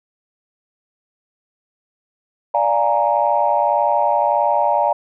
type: chord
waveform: sine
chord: Bb dominant seventh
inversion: first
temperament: equal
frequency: 587.3 / 698.5 / 830.6 / 932.3 Hz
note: D5 / F5 / Ab5 / Bb5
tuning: 0 / 0 / 0 / 0 cents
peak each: -19 / -20 / -19 / -18 dBFS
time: 2.54-4.93 s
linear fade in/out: 5 ms
effects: tanh soft clip ceiling -3 dBFS